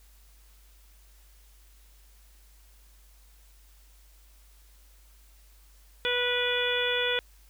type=harmonic tone; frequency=490 Hz; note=B4; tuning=14 cents flat; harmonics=1 / 2 / 3 / 4 / 5 / 6 / 7; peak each=-30 / -39 / -32 / -35 / -33 / -36 / -30 dBFS; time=6.05-7.19 s; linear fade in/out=0 ms; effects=added 50 Hz sine -54 dBFS peak until 7.49 s + white hiss -62 dBFS RMS until 7.49 s